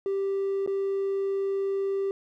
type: tone with dropouts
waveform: triangle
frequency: 392 Hz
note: G4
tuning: in tune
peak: -22 dBFS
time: 0.06-2.11 s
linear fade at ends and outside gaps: 1 ms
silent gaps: 0.663-0.675 s
effects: tanh soft clip ceiling -20 dBFS